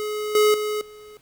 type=tone with level steps; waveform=square; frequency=423.3 Hz; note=G#4; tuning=33 cents sharp; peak=-26 / -15 / -24 / -42 dBFS; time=0-1.17 s; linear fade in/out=0 ms; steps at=0.35 / 0.54 / 0.81 s; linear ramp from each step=2 ms; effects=pink hiss -59 dBFS RMS until 1.21 s